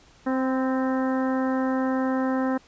harmonic tone with a mistuned harmonic, 261.6 Hz, C4, in tune, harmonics 1 / 2 / 3 / 4 / 5 / 6 / 7, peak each -23 / -29 / -33 / -35 / -37 / -39 / -40 dBFS, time 0.26-2.58 s, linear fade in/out 10 ms, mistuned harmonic 4, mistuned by -26 cents, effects pink hiss -55 dBFS RMS until 2.67 s + resampled to 16000 Hz

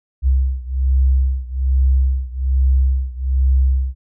sine beating tone pair, 65.2 / 66.4 Hz, C2 / C2, -5 / +26 cents, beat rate 1.2 Hz, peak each -15 / -17 dBFS, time 0.22-3.95 s, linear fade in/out 50 ms, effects none

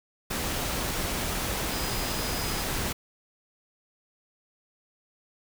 sine tone in noise, 4978 Hz, D#8, in tune, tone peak -39 dBFS, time 1.71-2.63 s, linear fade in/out 10 ms, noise pink, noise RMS -30 dBFS, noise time 0.3-2.93 s, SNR -12 dB, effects none

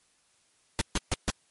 pink noise bursts, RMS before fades -26 dBFS, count 4, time 0.79-1.302 s, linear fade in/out 0 ms, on 23 ms, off 140 ms, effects white hiss -67 dBFS RMS until 1.5 s + MP3 48 kbps

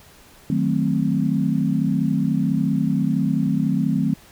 sine chord, D# diminished seventh, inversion none, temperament equal with one note detuned, 155.56 / 185.85 / 220 / 261.6 Hz, D#3 / F#3 / A3 / C4, 0 / +8 / 0 / 0 cents, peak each -23 dBFS, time 0.5-4.14 s, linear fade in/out 2 ms, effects pink hiss -49 dBFS RMS until 4.31 s

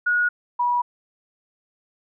sine tone pair in turn, 1451 / 970.8 Hz, F#6 / B5, -34 / -30 cents, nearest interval perfect fifth, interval 696 cents, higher first, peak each -17 / -18 dBFS, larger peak first, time 0.06-0.29 / 0.59-0.82 s, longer neither, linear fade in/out 10 ms, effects none

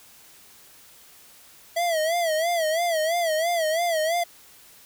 square tone with vibrato, 658 Hz, E5, 3 cents flat, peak -22 dBFS, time 1.76-4.24 s, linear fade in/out 10 ms, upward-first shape sine, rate 3 Hz, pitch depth 110 cents each way, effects white hiss -51 dBFS RMS until 4.85 s

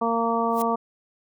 harmonic tone, 230.4 Hz, A#3, 20 cents flat, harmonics 1 / 2 / 3 / 4 / 5, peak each -27 / -27 / -27 / -27 / -27 dBFS, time 0.01-0.76 s, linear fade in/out 10 ms
blue noise with exponential growth, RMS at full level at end -30 dBFS, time 0.5-0.62 s, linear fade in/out 2 ms, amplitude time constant 26 ms
effects none

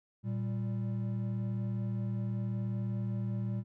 triangle tone pair together, 116.1 / 195.26 Hz, A#2 / G3, -7 / -7 cents, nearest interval major sixth, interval 900 cents, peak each -31 / -35 dBFS, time 0.23-3.64 s, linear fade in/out 50 ms, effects none

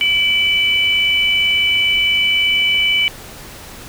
sine tone pair together, 2314 / 2988 Hz, D7 / F#7, -26 / +16 cents, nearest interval major third, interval 442 cents, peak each -15 dBFS, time 0.01-3.08 s, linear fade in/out 0 ms, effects pink hiss -35 dBFS RMS until 3.88 s

